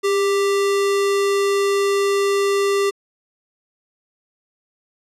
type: tone with sample-and-hold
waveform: sine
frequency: 399.8 Hz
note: G4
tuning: 34 cents sharp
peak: -15 dBFS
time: 0.03-2.91 s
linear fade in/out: 20 ms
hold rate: 1575 Hz
effects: low-pass 10000 Hz 12 dB/octave